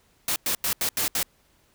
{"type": "noise bursts at uneven times", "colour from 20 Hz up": "white", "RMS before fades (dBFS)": -25, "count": 6, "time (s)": [[0.28, 0.36], [0.46, 0.55], [0.64, 0.73], [0.81, 0.89], [0.97, 1.08], [1.15, 1.23]], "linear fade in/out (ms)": 2, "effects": ["pink hiss -63 dBFS RMS until 1.74 s"]}